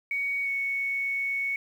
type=tone with pitch glide; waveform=sine; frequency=2240 to 2218 Hz; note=C#7 to C#7; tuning=+18 to 0 cents; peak=-26 dBFS; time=0.11-1.56 s; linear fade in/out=2 ms; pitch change=-18 cents; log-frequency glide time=0.43-0.48 s; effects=9-bit